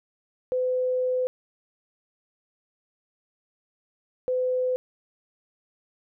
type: tone bursts at uneven times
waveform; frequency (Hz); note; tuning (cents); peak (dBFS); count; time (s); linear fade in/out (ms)
sine; 507; B4; +45; -22; 2; 0.52-1.27 / 4.28-4.76; 0
effects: none